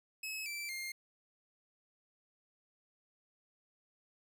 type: tone with pitch steps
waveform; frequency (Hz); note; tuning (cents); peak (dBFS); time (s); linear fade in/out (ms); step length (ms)
sawtooth; 2576 / 2335 / 2117; E7 / D7 / C7; -41 / -11 / +20; -36; 0.23-0.92; 5; 230
effects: none

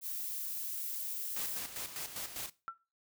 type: noise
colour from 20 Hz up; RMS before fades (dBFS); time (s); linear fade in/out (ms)
violet; -39; 0.01-1.61; 50
type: noise with tremolo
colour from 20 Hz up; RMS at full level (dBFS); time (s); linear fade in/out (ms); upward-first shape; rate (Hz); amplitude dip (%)
white; -40; 1.36-2.5; 5; square; 5; 60
type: tone with exponential decay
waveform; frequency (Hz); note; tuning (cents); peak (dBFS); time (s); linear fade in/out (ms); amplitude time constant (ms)
sine; 1347; E6; +37; -33; 2.68-2.78; 0; 20
effects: noise-tail reverb RT60 0.3 s tail -19 dB re dry

